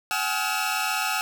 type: tone cluster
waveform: sawtooth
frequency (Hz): 759 / 842 / 1277 / 1411 / 2650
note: F#5 / G#5 / D#6 / F6 / E7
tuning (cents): +44 / +24 / +45 / +17 / +9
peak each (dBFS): -27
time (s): 0.11-1.21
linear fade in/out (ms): 0
effects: none